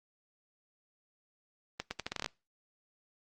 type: accelerating click train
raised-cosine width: 0.2 ms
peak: -17 dBFS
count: 10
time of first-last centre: 1.8-2.261 s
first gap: 110 ms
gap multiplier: 0.79
effects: noise-tail reverb RT60 0.3 s tail -25 dB re dry + Opus 24 kbps